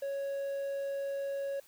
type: tone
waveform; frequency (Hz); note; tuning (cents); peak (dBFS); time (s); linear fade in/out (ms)
triangle; 554.4; C#5; 0; -31; 0.02-1.6; 5
effects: white hiss -61 dBFS RMS until 1.67 s